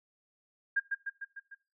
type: tone with echo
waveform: sine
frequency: 1613 Hz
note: G6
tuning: 49 cents sharp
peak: -25 dBFS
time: 0.76-0.8 s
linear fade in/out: 10 ms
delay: 150 ms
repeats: 5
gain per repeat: -4 dB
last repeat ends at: 1.55 s
effects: noise-tail reverb RT60 0.3 s tail -18 dB re dry